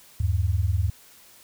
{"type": "tone pair together", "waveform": "sine", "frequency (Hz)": [79.7, 99.73], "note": ["D#2", "G2"], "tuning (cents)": [42, 30], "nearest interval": "major third", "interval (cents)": 388, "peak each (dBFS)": -23, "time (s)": [0.2, 0.9], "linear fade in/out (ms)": 5, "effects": ["white hiss -52 dBFS RMS until 1.43 s"]}